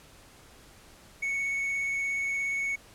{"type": "tone with vibrato", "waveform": "triangle", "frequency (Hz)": 2217, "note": "C#7", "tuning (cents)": 0, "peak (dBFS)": -26, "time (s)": [1.22, 2.76], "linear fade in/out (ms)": 10, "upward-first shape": "triangle", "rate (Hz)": 17, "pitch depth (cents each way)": 12, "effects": ["pink hiss -54 dBFS RMS until 2.94 s", "low-pass 12000 Hz 12 dB/octave"]}